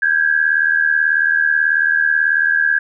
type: tone pair together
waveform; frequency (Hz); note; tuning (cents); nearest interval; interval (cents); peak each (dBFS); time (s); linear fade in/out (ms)
sine; 1582.9 / 1661.2; G6 / G#6; +16 / 0; minor second; 84; -15; 0.02-2.79; 5
effects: none